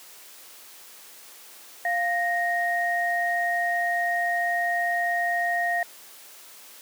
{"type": "tone pair together", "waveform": "sine", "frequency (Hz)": [698.5, 1864.8], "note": ["F5", "A#6"], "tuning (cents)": [0, 0], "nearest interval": "octave + perfect fourth", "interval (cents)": 1700, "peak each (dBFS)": -25, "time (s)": [1.85, 5.83], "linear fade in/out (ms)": 2, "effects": ["white hiss -47 dBFS RMS until 6.81 s", "high-pass 300 Hz 12 dB/octave"]}